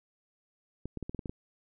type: clicks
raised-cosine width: 3 ms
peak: -24 dBFS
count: 8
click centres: 0.856 / 0.973 / 1.027 / 1.095 / 1.147 / 1.192 / 1.258 / 1.295 s
effects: none